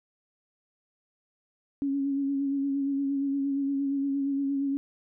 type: tone with vibrato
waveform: sine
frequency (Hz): 277.2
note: C#4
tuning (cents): 0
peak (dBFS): -25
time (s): 1.82-4.77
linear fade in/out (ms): 0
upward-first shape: sine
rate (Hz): 8.6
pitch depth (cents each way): 28
effects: none